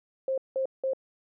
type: tone bursts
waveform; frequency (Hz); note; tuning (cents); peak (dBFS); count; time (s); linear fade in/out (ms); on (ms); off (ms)
sine; 530; C5; +22; -25; 3; 0.28-0.934; 2; 98; 180
effects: none